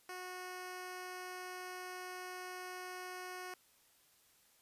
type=tone; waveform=10% pulse; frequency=365.5 Hz; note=F#4; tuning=21 cents flat; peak=-36 dBFS; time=0.09-3.54 s; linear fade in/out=2 ms; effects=white hiss -69 dBFS RMS until 4.61 s + resampled to 32000 Hz